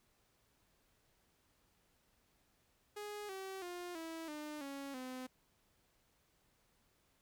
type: tone with pitch steps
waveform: sawtooth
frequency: 415.7 / 383.4 / 353.6 / 326.2 / 300.8 / 277.4 / 255.9 Hz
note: G#4 / G4 / F4 / E4 / D4 / C#4 / C4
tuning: +2 / -38 / +22 / -18 / +42 / +1 / -38 cents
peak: -40 dBFS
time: 2.96-5.27 s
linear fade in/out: 10 ms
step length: 330 ms
effects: pink hiss -75 dBFS RMS until 7.21 s